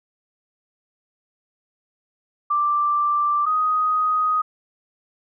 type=tone pair in turn; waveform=sine; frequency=1177 / 1250.2 Hz; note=D6 / D#6; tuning=+3 / +8 cents; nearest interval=minor second; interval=105 cents; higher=second; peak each=-17 dBFS; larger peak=neither; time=2.5-3.46 / 3.46-4.42 s; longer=neither; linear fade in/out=10 ms; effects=none